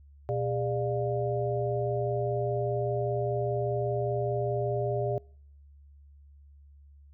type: tone cluster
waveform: sine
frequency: 121.2 / 408 / 596 / 701 Hz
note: B2 / G#4 / D5 / F5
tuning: -32 / -31 / +25 / +6 cents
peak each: -31 / -32 / -32 / -36 dBFS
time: 0.29-5.18 s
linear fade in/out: 0 ms
effects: noise-tail reverb RT60 0.6 s tail -26 dB re dry + added 71 Hz sine -51 dBFS peak until 7.13 s